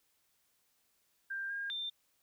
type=tone with pitch steps; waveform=sine; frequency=1587 / 1617 / 3583 Hz; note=G6 / G#6 / A7; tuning=+21 / -47 / +31 cents; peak=-36 dBFS; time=1.3-1.9 s; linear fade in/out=10 ms; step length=200 ms; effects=white hiss -75 dBFS RMS until 2.22 s